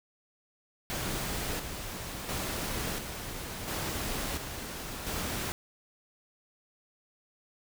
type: noise with tremolo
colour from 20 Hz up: pink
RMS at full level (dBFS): -34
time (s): 0.9-5.52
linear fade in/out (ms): 0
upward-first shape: square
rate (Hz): 0.72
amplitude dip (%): 45
effects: none